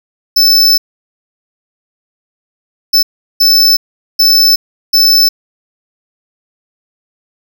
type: tone bursts at uneven times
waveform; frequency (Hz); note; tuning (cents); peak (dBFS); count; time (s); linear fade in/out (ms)
square; 5274; E8; 0; -5; 5; 0.36-0.78 / 2.93-3.03 / 3.4-3.77 / 4.19-4.56 / 4.93-5.29; 10
effects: none